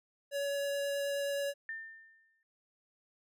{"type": "tone with vibrato", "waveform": "square", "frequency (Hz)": 564, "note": "C#5", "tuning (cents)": 30, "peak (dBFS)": -33, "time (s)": [0.31, 1.54], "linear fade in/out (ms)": 50, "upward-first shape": "triangle", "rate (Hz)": 9.4, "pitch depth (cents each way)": 8}
{"type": "tone with exponential decay", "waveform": "sine", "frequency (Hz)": 1800, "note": "A6", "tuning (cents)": 39, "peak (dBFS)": -36, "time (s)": [1.69, 2.43], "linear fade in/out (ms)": 1, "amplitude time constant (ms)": 160}
{"effects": []}